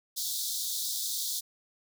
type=high-pass noise; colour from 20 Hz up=pink; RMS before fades=-33 dBFS; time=0.16-1.41 s; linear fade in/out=20 ms; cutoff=3500 Hz; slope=96 dB/octave; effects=none